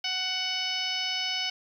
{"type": "harmonic tone", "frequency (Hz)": 744, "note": "F#5", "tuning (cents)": 9, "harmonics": [1, 2, 3, 4, 5, 6, 7, 8], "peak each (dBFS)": [-40, -41, -35, -31, -40, -38, -34, -43], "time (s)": [0.04, 1.5], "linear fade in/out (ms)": 5, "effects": ["10-bit"]}